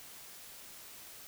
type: silence
effects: white hiss -51 dBFS RMS until 1.27 s